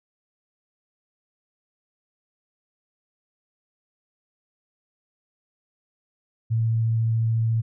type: tone with vibrato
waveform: sine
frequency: 113.3 Hz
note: A#2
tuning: 49 cents flat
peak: -19 dBFS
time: 6.5-7.62 s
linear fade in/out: 20 ms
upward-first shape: triangle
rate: 14 Hz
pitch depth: 11 cents each way
effects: none